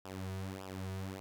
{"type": "tone with flanger", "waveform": "sawtooth", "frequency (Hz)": 95, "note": "F#2", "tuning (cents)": 46, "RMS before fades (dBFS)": -42, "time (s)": [0.05, 1.2], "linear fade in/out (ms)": 0, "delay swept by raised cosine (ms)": [0.47, 3.77], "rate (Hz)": 1.7, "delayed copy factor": -0.85, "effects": []}